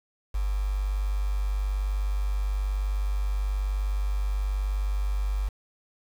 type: tone with quantisation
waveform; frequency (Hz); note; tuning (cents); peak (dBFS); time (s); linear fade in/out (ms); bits
sine; 49.47; G1; +17; -24; 0.34-5.49; 10; 7
effects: none